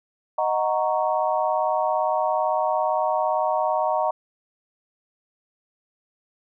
sine chord, D# minor seventh, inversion none, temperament equal, 622.3 / 740 / 932.3 / 1108.7 Hz, D#5 / F#5 / A#5 / C#6, 0 / 0 / 0 / 0 cents, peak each -24 / -25 / -25 / -29 dBFS, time 0.38-4.11 s, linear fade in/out 5 ms, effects none

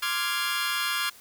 20% pulse chord, D half-diminished seventh, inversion third, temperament equal, 1046.5 / 1174.7 / 1396.9 / 1661.2 Hz, C6 / D6 / F6 / Ab6, 0 / 0 / 0 / 0 cents, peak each -29 / -28 / -25 / -26 dBFS, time 0.02-1.1 s, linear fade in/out 10 ms, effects white hiss -51 dBFS RMS until 1.2 s

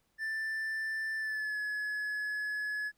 triangle tone with pitch glide, 1770 to 1698.9 Hz, A6 to G#6, +10 to +39 cents, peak -31 dBFS, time 0.18-2.92 s, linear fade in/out 50 ms, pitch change -71 cents, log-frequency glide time 1.17-1.58 s, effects pink hiss -75 dBFS RMS until 2.97 s

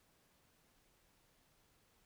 silence, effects pink hiss -73 dBFS RMS until 2.05 s

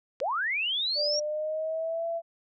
click, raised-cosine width 0.2 ms, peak -19 dBFS, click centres 0.202 s
sine linear sweep, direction up, 473.1 to 5710 Hz, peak -26 dBFS, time 0.21-1.2 s, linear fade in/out 10 ms
sine tone with pitch glide, 590 to 669.9 Hz, D5 to E5, +8 to +28 cents, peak -28 dBFS, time 0.95-2.22 s, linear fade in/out 50 ms, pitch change +220 cents, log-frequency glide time 1.11-2.06 s
effects none

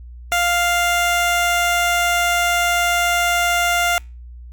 15% pulse tone, 698.5 Hz, F5, in tune, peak -9 dBFS, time 0.32-3.98 s, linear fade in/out 0 ms, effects added 60 Hz sine -34 dBFS peak until 4.52 s + Opus 48 kbps

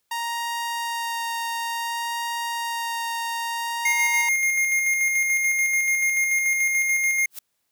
sawtooth tone with vibrato, 932.3 Hz, A#5, in tune, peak -22 dBFS, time 0.11-4.29 s, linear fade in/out 5 ms, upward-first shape sine, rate 0.57 Hz, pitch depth 8 cents each way
square tone with tremolo, 2130 Hz, C7, 30 cents sharp, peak -19 dBFS, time 3.85-7.26 s, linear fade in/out 5 ms, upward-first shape square, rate 6.9 Hz, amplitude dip 30%
blue noise with exponential growth, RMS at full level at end -29 dBFS, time 7.3-7.39 s, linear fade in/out 5 ms, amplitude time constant 19 ms
effects white hiss -74 dBFS RMS until 7.71 s

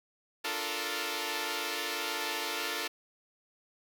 5% pulse chord, Bb major seventh, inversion first, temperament equal, 293.7 / 349.2 / 440 / 466.2 Hz, D4 / F4 / A4 / Bb4, 0 / 0 / 0 / 0 cents, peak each -29 / -27 / -25 / -27 dBFS, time 0.44-2.88 s, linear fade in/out 10 ms, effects none

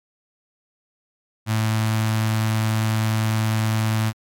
sawtooth tone with notch filter, 110 Hz, A2, in tune, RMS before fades -21 dBFS, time 1.46-4.13 s, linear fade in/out 50 ms, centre 430 Hz, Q 0.86, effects AAC 64 kbps

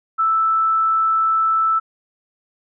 sine tone, 1318.5 Hz, E6, in tune, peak -14 dBFS, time 0.18-1.8 s, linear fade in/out 20 ms, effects none

